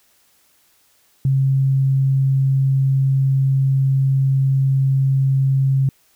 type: tone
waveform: sine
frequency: 134.9 Hz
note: C#3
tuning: 47 cents flat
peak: -13 dBFS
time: 1.25-5.89 s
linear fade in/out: 2 ms
effects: white hiss -58 dBFS RMS until 6.15 s